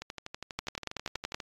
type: two click trains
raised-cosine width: 0.2 ms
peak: -15 / -21 dBFS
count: 9 / 18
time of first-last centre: 0.59-1.345 / 0.02-1.402 s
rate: 10.6 / 12.3 Hz
effects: AAC 32 kbps